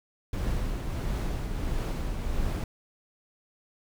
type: noise with tremolo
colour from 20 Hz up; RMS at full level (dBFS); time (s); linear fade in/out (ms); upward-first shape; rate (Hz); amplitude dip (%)
brown; -28; 0.33-2.64; 2; triangle; 1.5; 40
effects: none